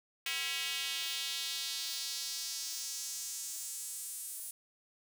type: tone with high-pass filter sweep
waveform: square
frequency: 149.8 Hz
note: D3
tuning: 35 cents sharp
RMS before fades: -39 dBFS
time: 0.26-4.51 s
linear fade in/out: 2 ms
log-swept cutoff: 2500 to 9900 Hz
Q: 2
effects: none